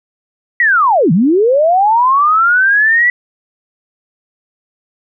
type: linear two-way sweep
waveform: sine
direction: down then up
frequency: 1975.5 to 149.9 to 1975.5 Hz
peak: -7 dBFS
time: 0.6-3.1 s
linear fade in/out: 2 ms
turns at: 1.12 s
effects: none